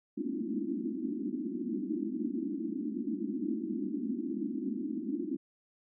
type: band-pass noise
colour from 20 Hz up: white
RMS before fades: -35 dBFS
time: 0.17-5.37 s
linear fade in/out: 10 ms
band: 200 to 340 Hz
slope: 96 dB/octave
effects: none